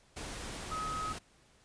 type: tone in noise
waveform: sine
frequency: 1270 Hz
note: D#6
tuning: 35 cents sharp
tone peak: -35 dBFS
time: 0.71-1.13 s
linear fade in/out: 10 ms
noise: pink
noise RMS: -42 dBFS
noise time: 0.16-1.19 s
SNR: +4 dB
effects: pink hiss -65 dBFS RMS until 1.64 s + resampled to 22050 Hz